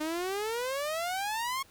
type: exponential sweep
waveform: sawtooth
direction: up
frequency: 301.8 to 1102 Hz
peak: -27 dBFS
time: 0-1.63 s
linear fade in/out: 10 ms
effects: pink hiss -59 dBFS RMS until 1.7 s